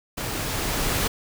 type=noise with level ramp; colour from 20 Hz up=pink; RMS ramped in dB=-30 to -23 dBFS; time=0.17-1.08 s; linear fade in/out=10 ms; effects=none